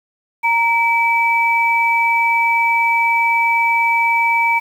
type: tone pair together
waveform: sine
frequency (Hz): 929 / 2304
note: A#5 / D7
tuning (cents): -6 / -34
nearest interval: octave + major third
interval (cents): 1572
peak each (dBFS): -15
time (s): 0.43-4.6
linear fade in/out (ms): 20
effects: 7-bit